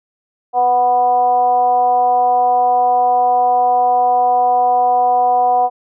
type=tone with frequency modulation; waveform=sine; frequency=740 Hz; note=F#5; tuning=in tune; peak=-10 dBFS; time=0.53-5.7 s; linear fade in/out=50 ms; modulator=245 Hz; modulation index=0.56; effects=none